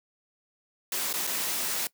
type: noise with dropouts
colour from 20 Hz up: white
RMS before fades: -30 dBFS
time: 0.92-1.87 s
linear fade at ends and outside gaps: 2 ms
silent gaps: 1.129-1.138 / 1.269-1.273 s
effects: noise-tail reverb RT60 0.1 s tail -20 dB re dry + high-pass 200 Hz 12 dB/octave